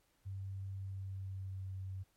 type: tone with pitch glide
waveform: sine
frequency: 96.8 to 94.97 Hz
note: G2 to F#2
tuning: -21 to +46 cents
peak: -40 dBFS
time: 0.25-2.04 s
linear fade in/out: 20 ms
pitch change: -33 cents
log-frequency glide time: 0.78-1.73 s
effects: pink hiss -75 dBFS RMS until 2.16 s + MP3 64 kbps